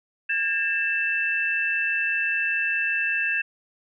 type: tone cluster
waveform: sine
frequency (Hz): 1625 / 1790 / 2654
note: G#6 / A6 / E7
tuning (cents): -38 / +29 / +11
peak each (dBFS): -26 / -31 / -24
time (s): 0.29-3.42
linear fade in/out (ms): 10
effects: none